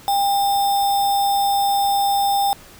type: tone with sample-and-hold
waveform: sine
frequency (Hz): 800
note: G5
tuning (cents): +35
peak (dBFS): -15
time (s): 0.08-2.53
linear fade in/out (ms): 0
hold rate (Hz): 4410
effects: pink hiss -44 dBFS RMS until 2.79 s